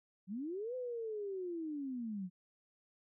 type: linear two-way sweep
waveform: sine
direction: up then down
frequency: 174.61 to 513 to 174.61 Hz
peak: -38 dBFS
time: 0.27-2.3 s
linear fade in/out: 50 ms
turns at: 0.75 s
effects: none